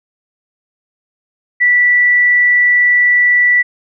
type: tone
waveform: sine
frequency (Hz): 1962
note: B6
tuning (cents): -12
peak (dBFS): -7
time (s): 1.6-3.63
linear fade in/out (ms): 20
effects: none